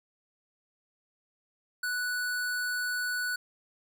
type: tone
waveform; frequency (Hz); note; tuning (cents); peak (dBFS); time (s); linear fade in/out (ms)
square; 1480; F#6; 0; -30; 1.83-3.36; 5
effects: none